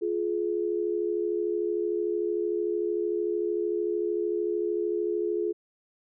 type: tone pair together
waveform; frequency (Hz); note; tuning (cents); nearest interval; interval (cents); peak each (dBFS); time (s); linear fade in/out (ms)
sine; 349.2 / 422.5; F4 / G#4; 0 / +30; minor third; 330; -28; 0.01-5.53; 20
effects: none